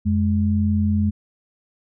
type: tone pair together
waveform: sine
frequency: 88.5 / 209.7 Hz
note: F2 / G#3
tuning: +23 / +17 cents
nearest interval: octave + minor third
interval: 1494 cents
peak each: -19 dBFS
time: 0.05-1.11 s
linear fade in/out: 20 ms
effects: none